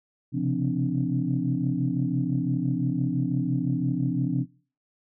sine tone cluster, 130 / 135.9 / 172.3 / 258.4 / 291.8 Hz, C3 / C#3 / F3 / C4 / D4, -11 / -34 / -23 / -21 / -11 cents, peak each -29 dBFS, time 0.32-4.46 s, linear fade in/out 50 ms, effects noise-tail reverb RT60 0.4 s tail -21 dB re dry + tanh soft clip ceiling -12 dBFS

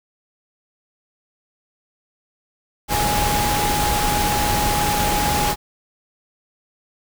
sine tone in noise, 830.6 Hz, G#5, in tune, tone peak -21 dBFS, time 2.88-5.56 s, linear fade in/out 50 ms, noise pink, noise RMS -21 dBFS, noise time 2.88-5.56 s, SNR -3 dB, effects none

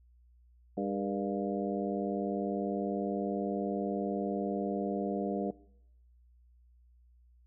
harmonic tone with a mistuned harmonic, 100 Hz, G2, 35 cents sharp, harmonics 2 / 3 / 4 / 5 / 6 / 7, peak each -35 / -37 / -38 / -39 / -40 / -40 dBFS, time 0.77-5.51 s, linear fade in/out 5 ms, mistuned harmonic 5, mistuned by -71 cents, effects noise-tail reverb RT60 0.8 s tail -22 dB re dry + added 60 Hz sine -59 dBFS peak until 7.46 s

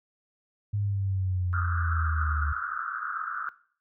sine exponential sweep, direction down, 103.6 to 73.42 Hz, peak -25 dBFS, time 0.73-2.53 s, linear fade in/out 10 ms
white band-pass noise, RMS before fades -33 dBFS, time 1.53-3.49 s, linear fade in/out 0 ms, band 1200 to 1500 Hz, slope 96 dB/octave
effects noise-tail reverb RT60 0.5 s tail -18 dB re dry

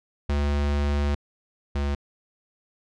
square tone pair in turn, 72.1 / 71.03 Hz, D2 / C#2, -31 / +43 cents, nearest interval unison, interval 26 cents, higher first, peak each -22 / -24 dBFS, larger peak first, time 0.29-1.15 / 1.75-1.95 s, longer first, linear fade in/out 5 ms, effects low-pass 5000 Hz 12 dB/octave

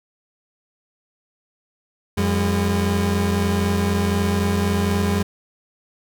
30% pulse tone pair together, 89.38 / 202.7 Hz, F2 / G#3, +41 / -42 cents, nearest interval octave + major second, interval 1417 cents, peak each -18 dBFS, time 2.17-5.23 s, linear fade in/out 10 ms, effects none

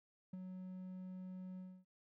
triangle tone with ADSR envelope, 185 Hz, F#3, in tune, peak -40 dBFS, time 0.33-1.85 s, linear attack 6 ms, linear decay 20 ms, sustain -4 dB, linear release 270 ms, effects none

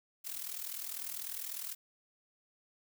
blue noise with amplitude modulation, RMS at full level -38 dBFS, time 0.24-1.75 s, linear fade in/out 20 ms, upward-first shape sine, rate 40 Hz, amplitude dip 75%, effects none

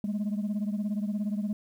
sine beating tone pair, 203.8 / 220.8 Hz, G#3 / A3, -32 / +6 cents, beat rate 17 Hz, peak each -27 / -31 dBFS, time 0.04-1.53 s, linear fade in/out 2 ms, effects tanh soft clip ceiling -25 dBFS + 10-bit

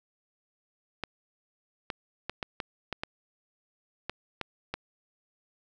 clicks, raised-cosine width 0.3 ms, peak -16 dBFS, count 10, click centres 1.037 / 1.902 / 2.296 / 2.428 / 2.602 / 2.927 / 3.035 / 4.096 / 4.413 / 4.74 s, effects none

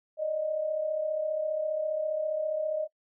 sine tone pair together, 587.3 / 622.2 Hz, D5 / D#5, 0 / 0 cents, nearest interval minor second, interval 100 cents, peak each -35 / -28 dBFS, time 0.17-2.88 s, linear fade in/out 50 ms, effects noise-tail reverb RT60 0.1 s tail -22 dB re dry

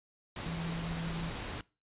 sine tone in noise, 166.1 Hz, E3, 13 cents sharp, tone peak -36 dBFS, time 0.46-1.3 s, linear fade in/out 2 ms, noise pink, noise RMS -40 dBFS, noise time 0.36-1.61 s, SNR +1 dB, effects noise-tail reverb RT60 0.3 s tail -22 dB re dry + resampled to 8000 Hz

